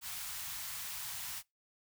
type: band-stop noise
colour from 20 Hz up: white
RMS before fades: -42 dBFS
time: 0.01-1.43 s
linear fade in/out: 50 ms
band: 160 to 790 Hz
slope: 24 dB/octave
effects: noise-tail reverb RT60 0.2 s tail -24 dB re dry